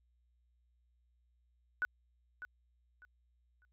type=tone with echo; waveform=sine; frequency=1480 Hz; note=F#6; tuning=in tune; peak=-30 dBFS; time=1.82-1.85 s; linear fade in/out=0 ms; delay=600 ms; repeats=3; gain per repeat=-12 dB; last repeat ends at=3.65 s; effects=added 60 Hz sine -70 dBFS peak until 3.72 s